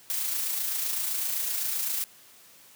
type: noise with amplitude modulation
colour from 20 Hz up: blue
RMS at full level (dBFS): -28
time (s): 0.1-2.04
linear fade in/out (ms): 0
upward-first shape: sine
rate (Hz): 27.8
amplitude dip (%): 35
effects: white hiss -54 dBFS RMS until 2.75 s + high-pass 80 Hz 12 dB/octave